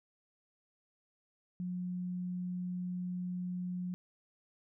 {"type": "tone", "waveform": "sine", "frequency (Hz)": 180, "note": "F#3", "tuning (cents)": -47, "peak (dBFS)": -35, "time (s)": [1.6, 3.94], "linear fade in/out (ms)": 0, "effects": []}